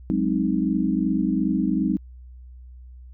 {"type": "chord", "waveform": "sine", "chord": "Ab dominant seventh", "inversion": "third", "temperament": "equal", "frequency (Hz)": [185, 207.7, 261.6, 311.1], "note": ["Gb3", "Ab3", "C4", "Eb4"], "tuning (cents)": [0, 0, 0, 0], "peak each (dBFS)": -25, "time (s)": [0.1, 1.97], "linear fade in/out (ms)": 0, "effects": ["added 62 Hz sine -40 dBFS peak until 3.13 s"]}